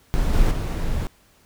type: noise with level steps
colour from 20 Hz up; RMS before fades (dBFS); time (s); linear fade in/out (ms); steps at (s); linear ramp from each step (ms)
brown; -20 / -17 / -23; 0.14-1.07; 0; 0.33 / 0.51; 5
effects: pink hiss -57 dBFS RMS until 1.45 s